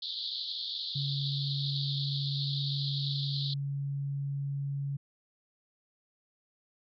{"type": "band-pass noise", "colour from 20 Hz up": "pink", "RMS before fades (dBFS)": -37, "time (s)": [0.02, 3.54], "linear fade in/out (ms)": 5, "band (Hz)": [3400, 4600], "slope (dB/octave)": 96}
{"type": "tone", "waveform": "sine", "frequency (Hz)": 140, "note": "C#3", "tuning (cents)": 18, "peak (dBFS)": -31, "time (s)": [0.95, 4.97], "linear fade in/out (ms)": 10}
{"effects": []}